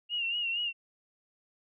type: tone with vibrato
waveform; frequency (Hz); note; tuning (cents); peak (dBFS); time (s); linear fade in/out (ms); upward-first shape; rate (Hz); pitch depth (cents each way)
sine; 2807; F7; +8; -29; 0.09-0.73; 50; sine; 4.3; 63
effects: none